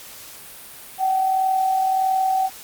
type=tone with amplitude modulation; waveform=sine; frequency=761 Hz; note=F#5; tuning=48 cents sharp; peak=-15 dBFS; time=0.98-2.5 s; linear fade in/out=50 ms; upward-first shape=sine; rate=41.6 Hz; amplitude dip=40%; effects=white hiss -40 dBFS RMS until 2.63 s + Opus 48 kbps